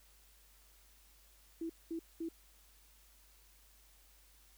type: tone bursts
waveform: sine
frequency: 329.6 Hz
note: E4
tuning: in tune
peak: -37 dBFS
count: 3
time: 1.61-2.288 s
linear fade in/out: 5 ms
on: 86 ms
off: 210 ms
effects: added 50 Hz sine -65 dBFS peak until 4.57 s + white hiss -66 dBFS RMS until 4.57 s